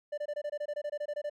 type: tone bursts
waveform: triangle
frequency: 590 Hz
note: D5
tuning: 8 cents sharp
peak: -30 dBFS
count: 15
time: 0.12-1.298 s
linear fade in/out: 10 ms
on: 58 ms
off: 22 ms
effects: none